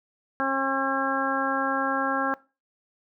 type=harmonic tone; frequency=270 Hz; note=C#4; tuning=45 cents flat; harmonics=1 / 2 / 3 / 4 / 5 / 6; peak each=-30 / -30 / -30 / -30 / -30 / -30 dBFS; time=0.4-2.34 s; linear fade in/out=0 ms; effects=noise-tail reverb RT60 0.3 s tail -21 dB re dry